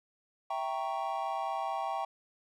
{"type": "chord", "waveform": "triangle", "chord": "E diminished seventh", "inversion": "none", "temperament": "equal", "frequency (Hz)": [659.3, 784, 932.3, 1108.7], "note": ["E5", "G5", "Bb5", "Db6"], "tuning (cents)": [0, 0, 0, 0], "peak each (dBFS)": [-37, -33, -37, -37], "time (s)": [0.5, 2.05], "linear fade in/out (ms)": 5, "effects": []}